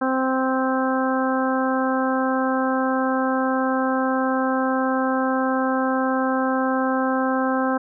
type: harmonic tone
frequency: 261.6 Hz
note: C4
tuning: in tune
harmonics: 1 / 2 / 3 / 4 / 5 / 6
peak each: -22 / -25 / -27 / -28 / -29 / -30 dBFS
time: 0.01-7.78 s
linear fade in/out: 10 ms
effects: none